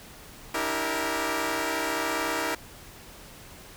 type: chord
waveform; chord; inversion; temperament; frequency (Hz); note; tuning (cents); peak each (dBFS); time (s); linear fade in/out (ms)
10% pulse; E half-diminished seventh; third; equal with one note detuned; 293.7 / 324.5 / 392 / 466.2; D4 / E4 / G4 / Bb4; 0 / -27 / 0 / 0; -26 / -22 / -27 / -23; 0.54-2.55; 5
effects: pink hiss -47 dBFS RMS until 3.76 s